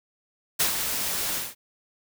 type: noise with ADSR envelope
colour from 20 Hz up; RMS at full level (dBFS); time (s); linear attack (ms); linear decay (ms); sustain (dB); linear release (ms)
white; -21; 0.59-1.55; 15; 110; -7; 200
effects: none